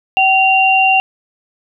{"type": "tone pair together", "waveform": "sine", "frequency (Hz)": [764.7, 2768], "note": ["G5", "F7"], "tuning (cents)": [-43, -16], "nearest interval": "octave + minor seventh", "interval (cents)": 2227, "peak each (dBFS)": -11, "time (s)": [0.17, 1], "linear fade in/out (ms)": 0, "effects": []}